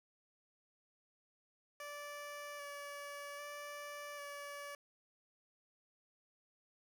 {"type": "tone with vibrato", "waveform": "15% pulse", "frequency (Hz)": 578, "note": "D5", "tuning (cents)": -28, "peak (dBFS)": -39, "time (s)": [1.8, 4.75], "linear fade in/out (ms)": 2, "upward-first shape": "square", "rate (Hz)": 0.63, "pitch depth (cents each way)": 13, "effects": []}